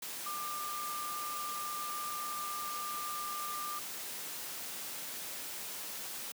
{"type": "tone in noise", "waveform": "sine", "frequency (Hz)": 1194, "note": "D6", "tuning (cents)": 28, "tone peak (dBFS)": -38, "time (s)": [0.26, 3.79], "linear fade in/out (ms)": 5, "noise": "white", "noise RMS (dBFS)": -42, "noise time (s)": [0.02, 6.32], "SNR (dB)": 1, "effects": ["high-pass 150 Hz 12 dB/octave"]}